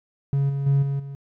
triangle tone with level steps, 139.1 Hz, C#3, 6 cents sharp, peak -16 / -21 / -13 / -20 / -30 dBFS, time 0.33-1.15 s, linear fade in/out 0 ms, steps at 0.49 / 0.66 / 0.82 / 0.99 s, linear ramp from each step 10 ms, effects tanh soft clip ceiling -10 dBFS

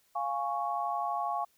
sine chord, Db major, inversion first, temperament equal, 698.5 / 830.6 / 1108.7 Hz, F5 / Ab5 / Db6, 0 / 0 / 0 cents, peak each -34 dBFS, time 0.15-1.45 s, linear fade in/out 10 ms, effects white hiss -69 dBFS RMS until 1.57 s

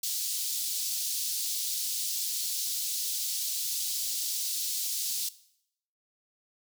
pink high-pass noise, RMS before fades -32 dBFS, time 0.03-5.29 s, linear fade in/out 5 ms, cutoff 4100 Hz, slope 24 dB/octave, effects noise-tail reverb RT60 0.7 s tail -17 dB re dry

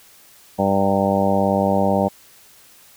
harmonic tone with a mistuned harmonic, 98 Hz, G2, in tune, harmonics 1 / 2 / 3 / 4 / 5 / 6 / 7 / 8 / 9, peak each -28 / -20 / -27 / -29 / -24 / -21 / -27 / -23 / -27 dBFS, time 0.58-2.09 s, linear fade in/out 20 ms, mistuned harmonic 9, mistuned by +66 cents, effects white hiss -49 dBFS RMS until 2.96 s

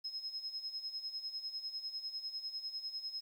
sine tone with tremolo, 5140 Hz, E8, 45 cents flat, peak -37 dBFS, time 0.04-3.21 s, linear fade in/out 10 ms, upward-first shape sine, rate 10 Hz, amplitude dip 70%, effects 11-bit

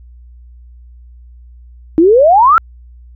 sine exponential sweep, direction up, 309.7 to 1384 Hz, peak -4 dBFS, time 1.98-2.58 s, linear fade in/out 0 ms, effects added 60 Hz sine -35 dBFS peak until 3.15 s

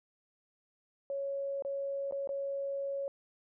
sine tone with dropouts, 554.4 Hz, C#5, in tune, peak -33 dBFS, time 1.1-3.08 s, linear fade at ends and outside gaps 1 ms, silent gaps 1.623-1.649 / 2.111-2.123 / 2.274-2.291 s, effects none

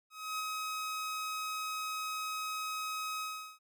sawtooth tone with ADSR envelope, 1269 Hz, D#6, 34 cents sharp, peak -30 dBFS, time 0.1-3.59 s, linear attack 290 ms, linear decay 22 ms, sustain -2 dB, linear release 380 ms, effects none

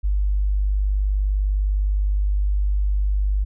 sine tone, 49.81 Hz, G1, 28 cents sharp, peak -17 dBFS, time 0.03-3.45 s, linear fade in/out 20 ms, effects none

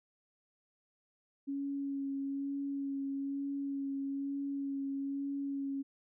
sine tone with vibrato, 277.2 Hz, C#4, in tune, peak -34 dBFS, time 1.47-5.83 s, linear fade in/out 20 ms, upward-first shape sine, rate 1.1 Hz, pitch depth 15 cents each way, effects none

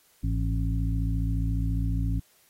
harmonic tone with a mistuned harmonic, 54.5 Hz, A1, 16 cents flat, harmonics 1 / 2 / 3 / 5, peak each -26 / -29 / -33 / -35 dBFS, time 0.23-2.2 s, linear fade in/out 10 ms, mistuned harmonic 3, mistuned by +53 cents, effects white hiss -62 dBFS RMS until 2.49 s + AAC 48 kbps

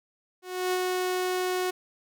sawtooth tone with ADSR envelope, 366.5 Hz, F#4, 16 cents flat, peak -20 dBFS, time 0.42-1.71 s, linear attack 310 ms, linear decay 42 ms, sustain -2 dB, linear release 11 ms, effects none

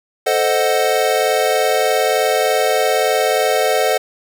square chord, A diminished seventh, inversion none, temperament equal, 440 / 523.3 / 622.3 / 740 Hz, A4 / C5 / Eb5 / Gb5, 0 / 0 / 0 / 0 cents, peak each -20 dBFS, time 0.26-3.98 s, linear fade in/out 10 ms, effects none

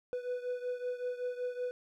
triangle beating tone pair, 493.9 / 499.2 Hz, B4 / B4, 0 / +19 cents, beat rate 5.3 Hz, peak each -34 / -38 dBFS, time 0.13-1.71 s, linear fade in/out 0 ms, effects none

